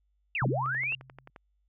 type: linear two-way sweep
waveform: sine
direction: down then up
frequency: 2831 to 141.5 to 2831 Hz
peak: -28 dBFS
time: 0.35-0.95 s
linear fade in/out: 2 ms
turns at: 0.47 s
type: tone with exponential decay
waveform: sine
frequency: 130.81 Hz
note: C3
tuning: in tune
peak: -24 dBFS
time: 0.42-1.3 s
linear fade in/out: 2 ms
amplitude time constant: 190 ms
type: click train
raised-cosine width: 0.5 ms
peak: -31 dBFS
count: 9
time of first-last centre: 0.66-1.362 s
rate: 11.4 Hz
effects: added 50 Hz sine -69 dBFS peak until 1.68 s